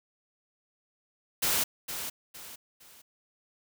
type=noise with echo; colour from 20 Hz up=white; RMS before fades=-27 dBFS; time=1.42-1.64 s; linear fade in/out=10 ms; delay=460 ms; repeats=3; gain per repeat=-9 dB; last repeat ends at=3.02 s; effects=none